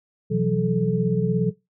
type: tone cluster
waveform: sine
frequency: 127.6 / 168.8 / 185.7 / 434.2 Hz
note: C3 / E3 / F#3 / A4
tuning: -43 / +41 / +7 / -23 cents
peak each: -26 / -24 / -23 / -25 dBFS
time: 0.3-1.51 s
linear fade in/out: 20 ms
effects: noise-tail reverb RT60 0.2 s tail -18 dB re dry